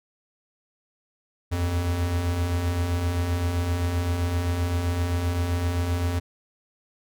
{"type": "beating tone pair", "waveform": "square", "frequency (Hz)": [80, 87.7], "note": ["D#2", "F2"], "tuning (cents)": [49, 8], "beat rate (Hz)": 7.7, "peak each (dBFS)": [-33, -24], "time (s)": [1.51, 6.2], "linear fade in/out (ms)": 20, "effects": []}